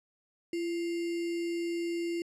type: tone with sample-and-hold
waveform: sine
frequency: 340 Hz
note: F4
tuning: 46 cents flat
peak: -30 dBFS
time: 0.53-2.22 s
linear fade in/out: 2 ms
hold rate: 2450 Hz
effects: low-pass 8000 Hz 12 dB/octave